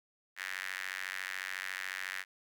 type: tone with high-pass filter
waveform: sawtooth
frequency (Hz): 94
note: F#2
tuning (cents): +28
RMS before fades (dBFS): -40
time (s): 0.36-2.25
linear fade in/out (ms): 50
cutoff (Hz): 1800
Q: 4.2
effects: none